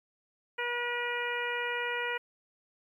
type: harmonic tone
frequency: 481.9 Hz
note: B4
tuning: 43 cents flat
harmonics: 1 / 2 / 3 / 4 / 5 / 6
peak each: -37 / -38 / -37 / -36 / -38 / -42 dBFS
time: 0.58-2.18 s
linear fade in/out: 10 ms
effects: 11-bit